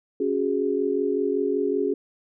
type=chord; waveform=sine; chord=C# suspended fourth; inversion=none; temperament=equal; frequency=277.2 / 370 / 415.3 Hz; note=C#4 / F#4 / G#4; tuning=0 / 0 / 0 cents; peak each=-27 / -26 / -24 dBFS; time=0.2-1.94 s; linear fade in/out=5 ms; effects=none